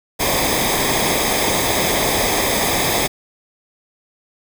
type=noise with comb filter; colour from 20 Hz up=pink; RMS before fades=-18 dBFS; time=0.19-3.08 s; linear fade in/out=20 ms; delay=0.7 ms; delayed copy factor=-0.7; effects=none